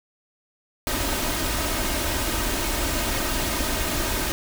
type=noise with comb filter; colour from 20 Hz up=pink; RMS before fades=-25 dBFS; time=0.87-4.32 s; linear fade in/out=0 ms; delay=3.2 ms; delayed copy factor=+0.55; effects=none